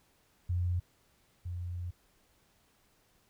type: tone pair in turn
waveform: sine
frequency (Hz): 88.6 / 88.18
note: F2 / F2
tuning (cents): +25 / +17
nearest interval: unison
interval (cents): 8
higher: first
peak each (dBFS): -28 / -35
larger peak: first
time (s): 0.49-0.8 / 1.45-1.91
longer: second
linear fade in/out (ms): 10
effects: pink hiss -69 dBFS RMS until 3.29 s